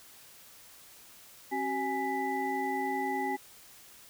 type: tone cluster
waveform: sine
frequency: 269.2 / 378.8 / 831 / 1982 Hz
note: C4 / F#4 / G#5 / B6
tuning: +49 / +41 / +1 / +6 cents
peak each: -36 / -36 / -32 / -38 dBFS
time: 1.51-3.37 s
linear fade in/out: 20 ms
effects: white hiss -54 dBFS RMS until 4.09 s